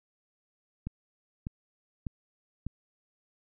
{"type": "click train", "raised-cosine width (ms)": 5, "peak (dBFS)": -22, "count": 4, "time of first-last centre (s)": [0.87, 2.666], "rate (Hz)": 1.67, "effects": []}